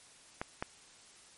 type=clicks; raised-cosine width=0.5 ms; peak=-20 / -19 dBFS; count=2; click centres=0.415 / 0.625 s; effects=white hiss -58 dBFS RMS until 1.37 s + MP3 48 kbps